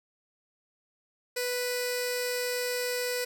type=tone with notch filter; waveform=15% pulse; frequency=493.9 Hz; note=B4; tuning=in tune; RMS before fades=-31 dBFS; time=1.36-3.25 s; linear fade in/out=10 ms; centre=1100 Hz; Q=0.62; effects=none